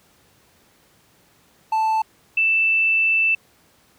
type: tone pair in turn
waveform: triangle / sine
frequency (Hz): 880 / 2652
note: A5 / E7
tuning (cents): 0 / +10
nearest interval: octave + perfect fifth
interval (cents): 1910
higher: second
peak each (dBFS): -15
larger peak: neither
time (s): 1.72-2.02 / 2.37-3.35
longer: second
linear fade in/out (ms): 5
effects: pink hiss -57 dBFS RMS until 3.98 s + high-pass 80 Hz 12 dB/octave